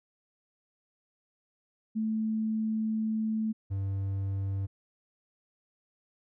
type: tone pair in turn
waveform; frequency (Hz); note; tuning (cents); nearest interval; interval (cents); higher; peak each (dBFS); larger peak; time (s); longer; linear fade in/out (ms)
sine / triangle; 219.2 / 97.64; A3 / G2; -6 / -6; octave + major second; 1400; first; -27; neither; 1.95-3.53 / 3.7-4.67; first; 20
effects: none